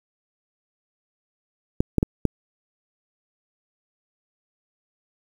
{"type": "clicks", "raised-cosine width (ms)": 3, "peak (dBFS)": -5, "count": 4, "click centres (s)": [1.805, 1.983, 2.029, 2.253], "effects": ["7-bit"]}